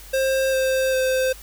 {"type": "tone with pitch steps", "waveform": "square", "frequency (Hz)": [531, 525.2, 519.5], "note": ["C5", "C5", "C5"], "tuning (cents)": [25, 6, -12], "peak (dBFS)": -19, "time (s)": [0.13, 1.33], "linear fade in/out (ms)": 10, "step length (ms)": 400, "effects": ["added 50 Hz sine -42 dBFS peak until 1.42 s", "white hiss -44 dBFS RMS until 1.42 s"]}